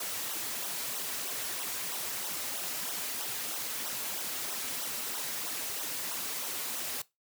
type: noise with flanger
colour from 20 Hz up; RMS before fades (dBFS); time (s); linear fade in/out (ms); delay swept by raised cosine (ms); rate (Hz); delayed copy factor
white; -36; 0-7.02; 5; 0.42 to 5.92; 3.1; -0.95
effects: noise-tail reverb RT60 0.2 s tail -20 dB re dry + high-pass 150 Hz 12 dB/octave